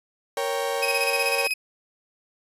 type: chord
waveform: 35% pulse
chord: G diminished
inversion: first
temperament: equal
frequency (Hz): 466.2 / 554.4 / 784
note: Bb4 / Db5 / G5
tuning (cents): 0 / 0 / 0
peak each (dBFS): -27 / -26 / -29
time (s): 0.37-1.47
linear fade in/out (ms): 2
type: tone with tremolo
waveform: 35% pulse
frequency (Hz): 2526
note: D#7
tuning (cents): +26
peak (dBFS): -20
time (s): 0.82-1.54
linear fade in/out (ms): 10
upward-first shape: square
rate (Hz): 16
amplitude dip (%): 60
effects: resampled to 32000 Hz